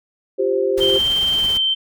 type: chord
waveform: sine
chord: F suspended second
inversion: none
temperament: just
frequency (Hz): 349.2 / 392.9 / 523.8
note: F4 / G4 / C5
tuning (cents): 0 / +4 / +2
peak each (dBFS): -24 / -18 / -20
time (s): 0.38-0.99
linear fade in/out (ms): 20
type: noise with tremolo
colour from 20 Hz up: pink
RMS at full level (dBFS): -30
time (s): 0.77-1.58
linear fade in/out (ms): 10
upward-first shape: triangle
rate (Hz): 18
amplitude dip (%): 40
type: tone with pitch glide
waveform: sine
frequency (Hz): 3136 to 3113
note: G7 to G7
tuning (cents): 0 to -13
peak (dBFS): -15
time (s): 0.8-1.75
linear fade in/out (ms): 20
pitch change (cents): -13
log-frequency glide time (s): 1.32-1.49
effects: none